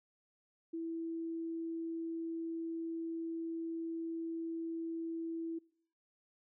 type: tone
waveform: sine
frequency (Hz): 329.6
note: E4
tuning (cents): 0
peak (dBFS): -37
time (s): 0.73-5.59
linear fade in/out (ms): 10
effects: noise-tail reverb RT60 0.6 s tail -24 dB re dry